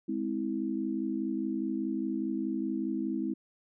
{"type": "chord", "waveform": "sine", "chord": "Ab augmented", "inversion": "none", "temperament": "just", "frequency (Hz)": [207.7, 259.6, 324.5], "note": ["Ab3", "C4", "E4"], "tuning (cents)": [0, -13, -27], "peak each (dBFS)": [-35, -34, -33], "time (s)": [0.08, 3.34], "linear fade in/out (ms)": 10, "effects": []}